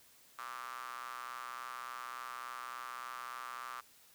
square tone with high-pass filter, 61.74 Hz, B1, in tune, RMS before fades -45 dBFS, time 0.38-3.81 s, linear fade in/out 10 ms, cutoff 1200 Hz, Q 6.2, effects white hiss -63 dBFS RMS until 4.14 s

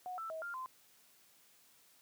sine tone with pitch steps, 731 / 1327 / 640 / 1398 / 1034 Hz, F#5 / E6 / D#5 / F6 / C6, -21 / +11 / +49 / +1 / -21 cents, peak -40 dBFS, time 0.06-0.66 s, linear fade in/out 0 ms, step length 120 ms, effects white hiss -66 dBFS RMS until 2.01 s + high-pass 100 Hz 12 dB/octave

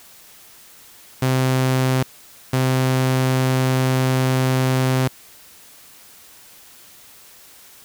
sawtooth tone bursts at uneven times, 130 Hz, C3, 11 cents flat, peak -12 dBFS, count 2, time 1.22-2.03 / 2.53-5.08 s, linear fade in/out 5 ms, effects white hiss -46 dBFS RMS until 7.84 s

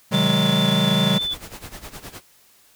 square chord, Ab dominant seventh, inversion first, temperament just, 129.78 / 155.74 / 186.89 / 207.7 Hz, C3 / Eb3 / Gb3 / Ab3, -14 / +2 / +18 / 0 cents, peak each -27 / -24 / -22 / -23 dBFS, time 0.11-1.19 s, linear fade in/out 20 ms
sine tone with vibrato, 3500 Hz, A7, 10 cents flat, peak -22 dBFS, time 0.13-1.35 s, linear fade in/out 20 ms, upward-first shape triangle, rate 4.8 Hz, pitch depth 20 cents each way
pink noise with tremolo, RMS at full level -35 dBFS, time 1.11-2.22 s, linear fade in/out 50 ms, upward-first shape sine, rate 9.7 Hz, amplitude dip 80%
effects white hiss -55 dBFS RMS until 2.75 s

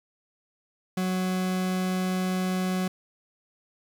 40% pulse tone, 185 Hz, F#3, in tune, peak -24 dBFS, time 0.97-2.88 s, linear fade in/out 5 ms, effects 10-bit

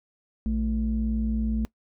sine tone pair together, 58.65 / 219.9 Hz, A#1 / A3, +11 / -1 cents, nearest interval octave + major seventh, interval 2288 cents, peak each -25 dBFS, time 0.46-1.65 s, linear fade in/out 0 ms, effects noise-tail reverb RT60 0.1 s tail -22 dB re dry + tanh soft clip ceiling -17 dBFS

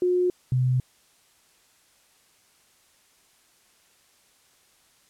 sine tone pair in turn, 360.1 / 127.31 Hz, F#4 / C3, -47 / -47 cents, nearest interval octave + tritone, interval 1800 cents, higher first, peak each -19 dBFS, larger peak neither, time 0.02-0.3 / 0.52-0.8 s, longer neither, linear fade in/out 2 ms, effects white hiss -61 dBFS RMS until 5.09 s + low-pass 11000 Hz 12 dB/octave

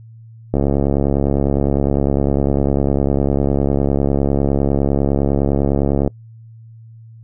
click train, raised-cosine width 2 ms, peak -3 dBFS, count 388, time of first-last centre 0.54-6.076 s, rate 69.9 Hz, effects noise-tail reverb RT60 0.1 s tail -25 dB re dry + added 113 Hz sine -37 dBFS peak until 7.23 s

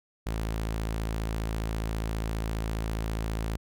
sawtooth tone, 54.8 Hz, A1, 6 cents flat, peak -25 dBFS, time 0.26-3.57 s, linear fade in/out 10 ms, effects none

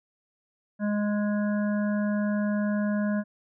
harmonic tone, 207.5 Hz, G#3, 1 cent flat, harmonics 1 / 3 / 5 / 7 / 8, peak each -24 / -33 / -42 / -41 / -40 dBFS, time 0.79-3.24 s, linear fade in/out 50 ms, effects none

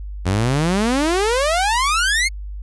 sawtooth exponential sweep, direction up, 87.31 to 2210 Hz, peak -12 dBFS, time 0.25-2.29 s, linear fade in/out 20 ms, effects added 50 Hz sine -27 dBFS peak until 2.62 s + resampled to 24000 Hz

